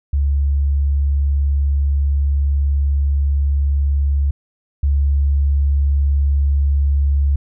sine tone pair in turn, 70.4 / 70.4 Hz, C#2 / C#2, +27 / +27 cents, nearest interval unison, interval 0 cents, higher neither, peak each -13 / -12 dBFS, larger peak second, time 0.13-4.31 / 4.83-7.36 s, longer first, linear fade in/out 5 ms, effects none

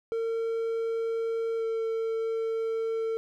triangle tone with pitch glide, 455 to 450.3 Hz, A#4 to A4, -42 to +40 cents, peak -25 dBFS, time 0.12-3.17 s, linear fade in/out 0 ms, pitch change -18 cents, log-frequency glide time 1.57-1.64 s, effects none

